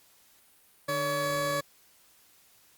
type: tone pair together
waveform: 20% pulse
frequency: 150 / 565.7 Hz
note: D3 / C#5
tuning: +37 / +35 cents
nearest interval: octave + major seventh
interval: 2298 cents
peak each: -31 / -23 dBFS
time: 0.88-1.61 s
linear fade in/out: 10 ms
effects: white hiss -61 dBFS RMS until 2.77 s + Opus 48 kbps